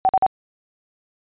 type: tone bursts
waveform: sine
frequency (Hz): 761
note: F#5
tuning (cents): +48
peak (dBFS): -12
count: 3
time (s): 0.05-0.264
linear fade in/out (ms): 0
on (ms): 40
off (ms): 47
effects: resampled to 8000 Hz